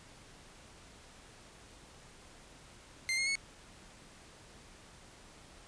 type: tone with pitch steps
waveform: sawtooth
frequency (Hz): 2093 / 2146 / 2200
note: C7 / C7 / C#7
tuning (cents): 0 / +43 / -14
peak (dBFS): -27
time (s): 3.09-3.354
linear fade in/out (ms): 0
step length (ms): 88
effects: pink hiss -56 dBFS RMS until 5.67 s + resampled to 22050 Hz